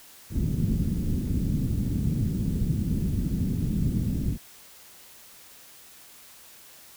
white low-pass noise, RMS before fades -26 dBFS, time 0.3-4.38 s, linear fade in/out 50 ms, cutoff 220 Hz, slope 24 dB/octave, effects white hiss -50 dBFS RMS until 6.96 s

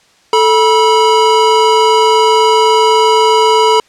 square tone pair together, 438.2 / 969.6 Hz, A4 / B5, -7 / -32 cents, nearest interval octave + major second, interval 1375 cents, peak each -10 dBFS, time 0.33-3.8 s, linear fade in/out 2 ms, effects white hiss -49 dBFS RMS until 3.88 s + low-pass 6000 Hz 12 dB/octave

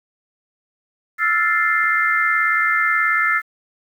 sine chord, F major seventh, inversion third, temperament equal, 1318.5 / 1396.9 / 1760 / 2093 Hz, E6 / F6 / A6 / C7, 0 / 0 / 0 / 0 cents, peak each -21 / -23 / -19 / -20 dBFS, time 1.18-3.42 s, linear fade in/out 50 ms
clicks, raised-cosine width 0.5 ms, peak -27 / -30 dBFS, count 2, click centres 1.838 / 1.861 s
effects 8-bit

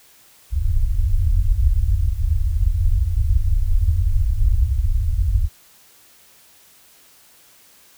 pink low-pass noise, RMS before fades -17 dBFS, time 0.5-5.49 s, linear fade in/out 50 ms, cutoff 100 Hz, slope 96 dB/octave, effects white hiss -51 dBFS RMS until 7.97 s

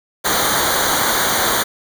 pink noise with comb filter, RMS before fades -17 dBFS, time 0.24-1.64 s, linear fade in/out 20 ms, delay 0.38 ms, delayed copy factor -0.9, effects none

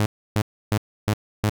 sawtooth tone bursts, 105.6 Hz, G#2, 29 cents sharp, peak -14 dBFS, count 5, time 0-1.495 s, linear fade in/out 0 ms, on 59 ms, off 300 ms, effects none

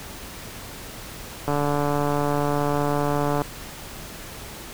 click train, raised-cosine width 1 ms, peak -10 dBFS, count 282, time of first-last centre 1.48-3.418 s, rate 145 Hz, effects pink hiss -38 dBFS RMS until 4.73 s

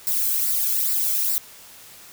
violet noise with flanger, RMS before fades -22 dBFS, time 0.07-1.38 s, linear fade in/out 0 ms, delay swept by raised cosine 0.31 to 1.1 ms, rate 2.4 Hz, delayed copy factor -0.65, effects white hiss -45 dBFS RMS until 2.12 s

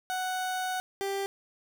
30% pulse tone pair in turn, 742 / 393.9 Hz, F#5 / G4, +5 / +8 cents, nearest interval major seventh, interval 1097 cents, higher first, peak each -27 dBFS, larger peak neither, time 0.1-0.8 / 1.01-1.26 s, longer first, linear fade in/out 0 ms, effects none

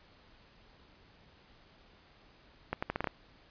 accelerating click train, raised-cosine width 0.5 ms, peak -17 dBFS, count 7, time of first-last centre 2.73-3.072 s, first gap 95 ms, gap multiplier 0.79, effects pink hiss -61 dBFS RMS until 3.5 s + resampled to 11025 Hz

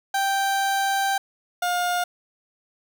30% pulse tone pair in turn, 784 / 711.2 Hz, G5 / F5, 0 / +31 cents, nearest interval major second, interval 169 cents, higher first, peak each -18 / -19 dBFS, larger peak first, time 0.14-1.18 / 1.62-2.04 s, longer first, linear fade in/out 5 ms, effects none

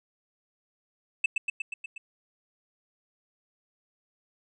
triangle tone with echo, 2637 Hz, E7, in tune, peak -18 dBFS, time 1.24-1.26 s, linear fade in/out 5 ms, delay 120 ms, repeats 6, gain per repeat -3 dB, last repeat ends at 1.98 s, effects resampled to 22050 Hz

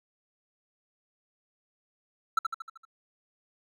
triangle tone with echo, 1330 Hz, E6, 15 cents sharp, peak -18 dBFS, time 2.37-2.39 s, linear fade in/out 5 ms, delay 77 ms, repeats 6, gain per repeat -5 dB, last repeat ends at 2.852 s, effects none

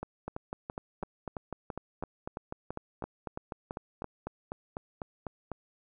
two click trains, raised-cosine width 1 ms, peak -22 / -22 dBFS, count 13 / 22, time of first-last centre 0.03-4.043 / 0.28-5.517 s, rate 2.99 / 4.01 Hz, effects none

